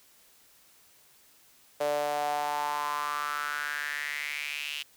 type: tone with high-pass filter sweep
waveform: sawtooth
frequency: 146.83 Hz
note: D3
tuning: in tune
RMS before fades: -32 dBFS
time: 1.8-4.83 s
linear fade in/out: 10 ms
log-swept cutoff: 560 to 2900 Hz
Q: 5.6
effects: white hiss -60 dBFS RMS until 4.96 s